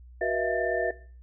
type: tone cluster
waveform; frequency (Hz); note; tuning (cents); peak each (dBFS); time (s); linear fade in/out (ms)
sine; 371.7 / 481.3 / 636 / 673 / 1785; F#4 / B4 / D#5 / E5 / A6; +8 / -45 / +38 / +36 / +24; -31; 0.21-0.91; 5
effects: noise-tail reverb RT60 0.4 s tail -18 dB re dry + added 61 Hz sine -46 dBFS peak until 1.22 s